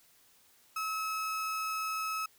35% pulse tone, 1291 Hz, E6, 37 cents flat, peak -31 dBFS, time 0.76-2.26 s, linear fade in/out 5 ms, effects white hiss -64 dBFS RMS until 2.38 s

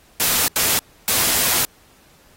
white noise bursts at uneven times, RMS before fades -18 dBFS, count 3, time 0.2-0.48 / 0.56-0.79 / 1.08-1.65 s, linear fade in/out 0 ms, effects pink hiss -53 dBFS RMS until 2.36 s + AAC 48 kbps

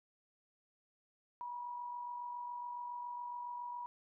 sine tone with amplitude modulation, 969 Hz, B5, 33 cents flat, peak -39 dBFS, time 1.41-3.86 s, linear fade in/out 0 ms, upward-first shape sine, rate 47.2 Hz, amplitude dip 40%, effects none

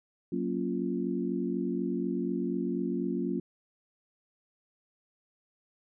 sine chord, Gb major seventh, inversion none, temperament equal, 185 / 233.1 / 277.2 / 349.2 Hz, Gb3 / Bb3 / Db4 / F4, 0 / 0 / 0 / 0 cents, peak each -34 dBFS, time 0.32-3.4 s, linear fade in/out 5 ms, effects none

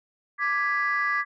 sine chord, G# diminished, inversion second, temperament equal, 1174.7 / 1661.2 / 1975.5 Hz, D6 / G#6 / B6, 0 / 0 / 0 cents, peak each -26 dBFS, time 0.38-1.25 s, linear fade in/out 50 ms, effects tanh soft clip ceiling -16 dBFS

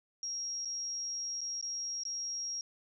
sine tone with dropouts, 5610 Hz, F8, 7 cents sharp, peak -35 dBFS, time 0.23-2.61 s, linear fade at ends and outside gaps 1 ms, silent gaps 0.649-0.655 / 1.408-1.414 / 1.612-1.626 / 2.035-2.052 s, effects none

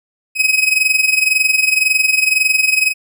40% pulse tone with amplitude modulation, 2536 Hz, D#7, 32 cents sharp, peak -7 dBFS, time 0.35-2.94 s, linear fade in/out 50 ms, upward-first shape sine, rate 21.9 Hz, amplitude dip 75%, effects none

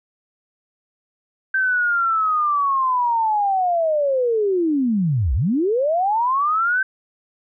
sine linear two-way sweep, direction down then up, 1562 to 55.8 to 1562 Hz, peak -16 dBFS, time 1.54-6.83 s, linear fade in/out 5 ms, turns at 5.34 s, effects none

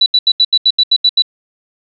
sine tone bursts, 3951 Hz, B7, in tune, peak -6 dBFS, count 10, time 0.01-1.222 s, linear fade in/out 5 ms, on 51 ms, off 78 ms, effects none

